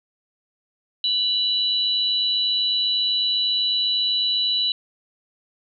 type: tone pair together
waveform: sine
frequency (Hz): 2960 / 3954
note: F#7 / B7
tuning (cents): 0 / +1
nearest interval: perfect fourth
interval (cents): 501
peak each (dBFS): -24 / -20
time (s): 1.04-4.72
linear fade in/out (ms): 2
effects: none